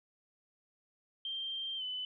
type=tone with pitch glide; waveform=sine; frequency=3163 to 3011 Hz; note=G7 to F#7; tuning=+15 to +30 cents; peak=-36 dBFS; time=1.25-2.05 s; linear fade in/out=2 ms; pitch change=-85 cents; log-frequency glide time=1.77-1.83 s; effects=none